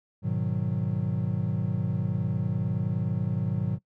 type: chord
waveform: triangle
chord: G# minor seventh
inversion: none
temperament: equal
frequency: 103.83 / 123.47 / 155.56 / 185 Hz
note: G#2 / B2 / D#3 / F#3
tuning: 0 / 0 / 0 / 0 cents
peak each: -29 dBFS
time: 0.22-3.79 s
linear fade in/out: 50 ms
effects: noise-tail reverb RT60 0.1 s tail -20 dB re dry